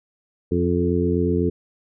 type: harmonic tone with a mistuned harmonic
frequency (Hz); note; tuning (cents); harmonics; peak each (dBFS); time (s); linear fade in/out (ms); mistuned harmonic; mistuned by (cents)
88.1; F2; +16; 1 / 2 / 3 / 4 / 5; -24 / -24 / -24 / -24 / -24; 0.51-1.5; 10; 5; -18
effects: none

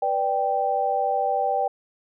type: chord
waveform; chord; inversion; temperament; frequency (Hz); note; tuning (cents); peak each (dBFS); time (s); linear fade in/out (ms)
sine; G major; first; equal; 493.9 / 587.3 / 784; B4 / D5 / G5; 0 / 0 / 0; -28 / -27 / -22; 0.02-1.68; 5
effects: none

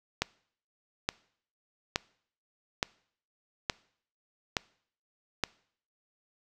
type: click train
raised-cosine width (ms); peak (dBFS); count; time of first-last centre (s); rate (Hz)
0.2; -9; 7; 0.22-5.437; 1.15
effects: noise-tail reverb RT60 0.6 s tail -23 dB re dry

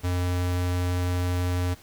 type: tone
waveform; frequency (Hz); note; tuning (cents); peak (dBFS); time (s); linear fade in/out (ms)
square; 89.4; F2; +41; -24; 0.03-1.75; 20
effects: pink hiss -51 dBFS RMS until 1.82 s

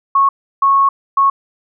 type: tone bursts at uneven times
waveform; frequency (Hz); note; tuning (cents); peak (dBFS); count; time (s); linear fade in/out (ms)
sine; 1100; C#6; -14; -8; 3; 0.15-0.29 / 0.62-0.89 / 1.17-1.3; 5
effects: none

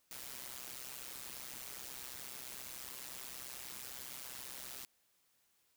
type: noise with amplitude modulation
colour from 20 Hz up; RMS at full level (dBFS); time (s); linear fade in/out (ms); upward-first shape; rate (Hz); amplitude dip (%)
white; -44; 0.11-4.85; 2; sine; 129; 85
effects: white hiss -75 dBFS RMS until 5.76 s

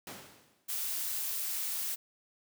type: noise with exponential decay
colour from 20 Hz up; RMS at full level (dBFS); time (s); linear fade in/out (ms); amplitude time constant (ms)
pink; -41; 0.07-0.76; 2; 150
type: noise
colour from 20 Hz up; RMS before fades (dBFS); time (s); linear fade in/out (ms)
blue; -35; 0.68-1.96; 20
effects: high-pass 150 Hz 12 dB/octave

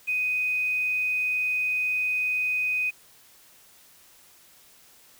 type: tone with quantisation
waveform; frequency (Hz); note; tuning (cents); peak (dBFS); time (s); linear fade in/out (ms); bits
sine; 2499; D#7; +7; -23; 0.07-2.91; 20; 8
effects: white hiss -55 dBFS RMS until 5.19 s

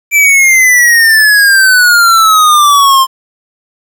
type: exponential sweep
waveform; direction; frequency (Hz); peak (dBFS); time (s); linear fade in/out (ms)
square; down; 2349 to 1046.5; -4; 0.11-3.07; 50
effects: 7-bit

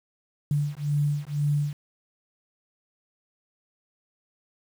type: beating tone pair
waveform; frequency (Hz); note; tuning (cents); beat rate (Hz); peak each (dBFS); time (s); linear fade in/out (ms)
sine; 145.1 / 147.1; D3 / D3; -21 / +3; 2; -26; 0.51-1.73; 2
effects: 8-bit

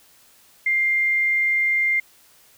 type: tone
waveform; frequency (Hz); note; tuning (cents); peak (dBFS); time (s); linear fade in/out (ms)
sine; 2100; C7; +6; -17; 0.66-2; 5
effects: white hiss -54 dBFS RMS until 2.57 s

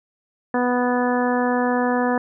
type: harmonic tone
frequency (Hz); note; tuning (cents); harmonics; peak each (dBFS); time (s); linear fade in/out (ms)
246.9; B3; 0; 1 / 2 / 3 / 4 / 5 / 6 / 7; -21 / -23 / -25 / -27 / -32 / -33 / -29; 0.54-2.18; 2
effects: none

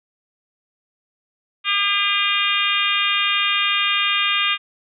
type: harmonic tone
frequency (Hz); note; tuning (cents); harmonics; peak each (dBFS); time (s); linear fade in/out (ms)
403.5; G#4; -50; 3 / 4 / 5 / 6 / 7 / 8 / 9; -24 / -28 / -27 / -22 / -23 / -25 / -26; 1.64-4.58; 50
effects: none

